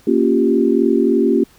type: chord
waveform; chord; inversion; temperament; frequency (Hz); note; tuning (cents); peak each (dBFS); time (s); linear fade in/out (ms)
sine; G half-diminished seventh; first; equal; 233.1 / 277.2 / 349.2 / 392; Bb3 / Db4 / F4 / G4; 0 / 0 / 0 / 0; -17; 0.07-1.44; 5
effects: pink hiss -50 dBFS RMS until 1.58 s